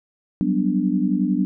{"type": "chord", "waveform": "sine", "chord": "G major seventh", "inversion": "third", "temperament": "equal", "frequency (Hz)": [185, 196, 246.9, 293.7], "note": ["F#3", "G3", "B3", "D4"], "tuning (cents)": [0, 0, 0, 0], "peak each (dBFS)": -23, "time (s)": [0.41, 1.45], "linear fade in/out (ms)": 0, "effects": []}